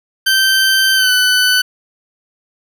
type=tone with pitch glide; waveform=20% pulse; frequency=1553 to 1500.1 Hz; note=G6 to F#6; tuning=-17 to +23 cents; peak=-5 dBFS; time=0.26-1.62 s; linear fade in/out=10 ms; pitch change=-60 cents; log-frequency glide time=0.95-1.11 s; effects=none